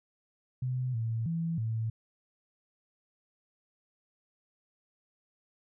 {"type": "tone with pitch steps", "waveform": "sine", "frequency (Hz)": [127.1, 113.6, 165.9, 112.1], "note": ["C3", "A#2", "E3", "A2"], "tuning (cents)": [-50, -44, 11, 33], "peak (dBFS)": -29, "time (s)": [0.62, 1.9], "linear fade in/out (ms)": 5, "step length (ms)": 320, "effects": []}